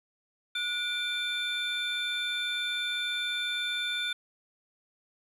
triangle tone cluster, 1455 / 2350 / 3546 Hz, F#6 / D7 / A7, -29 / +1 / +13 cents, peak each -33 / -35 / -30 dBFS, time 0.55-4.13 s, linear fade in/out 5 ms, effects none

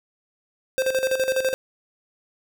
square tone with tremolo, 523.3 Hz, C5, in tune, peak -19 dBFS, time 0.78-1.54 s, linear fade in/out 0 ms, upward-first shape square, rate 12 Hz, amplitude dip 65%, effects none

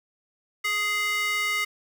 square tone with high-pass filter, 416.7 Hz, G#4, 6 cents sharp, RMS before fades -26 dBFS, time 0.64-1.65 s, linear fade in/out 10 ms, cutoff 1800 Hz, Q 4.9, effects none

